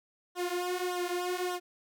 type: tone with flanger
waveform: sawtooth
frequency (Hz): 358.2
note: F4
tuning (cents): +44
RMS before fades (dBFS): -33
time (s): 0.35-1.6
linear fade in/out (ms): 50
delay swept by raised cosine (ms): 0.42 to 5.12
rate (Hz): 1.7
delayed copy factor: -0.85
effects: none